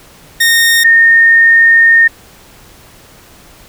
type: tone pair in turn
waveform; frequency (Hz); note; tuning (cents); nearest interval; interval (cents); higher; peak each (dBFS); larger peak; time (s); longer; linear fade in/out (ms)
sawtooth / sine; 1845 / 1833.3; A#6 / A#6; -18 / -29; unison; 11; first; -3; neither; 0.4-0.84 / 0.84-2.08; second; 10
effects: pink hiss -40 dBFS RMS until 3.68 s

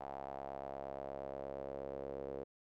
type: tone with band-pass filter sweep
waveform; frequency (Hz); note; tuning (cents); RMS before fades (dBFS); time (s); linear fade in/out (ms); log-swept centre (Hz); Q
sawtooth; 68.5; C#2; -20; -45; 0-2.44; 10; 760 to 480; 4.2
effects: none

